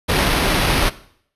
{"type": "noise with sample-and-hold", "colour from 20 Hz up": "pink", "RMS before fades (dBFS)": -17, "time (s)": [0.08, 0.9], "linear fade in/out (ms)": 20, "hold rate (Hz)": 7350, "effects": ["noise-tail reverb RT60 0.6 s tail -17 dB re dry", "resampled to 32000 Hz"]}